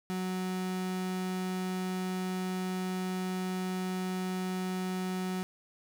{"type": "tone", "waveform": "35% pulse", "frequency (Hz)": 185, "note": "F#3", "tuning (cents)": 0, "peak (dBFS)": -30, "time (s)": [0.1, 5.43], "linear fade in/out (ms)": 0, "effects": []}